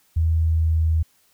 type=tone with pitch glide; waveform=sine; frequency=81.1 to 80.26 Hz; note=E2 to E2; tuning=-28 to -46 cents; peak=-16 dBFS; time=0.16-1.03 s; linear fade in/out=10 ms; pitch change=-18 cents; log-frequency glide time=0.34-0.78 s; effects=white hiss -61 dBFS RMS until 1.33 s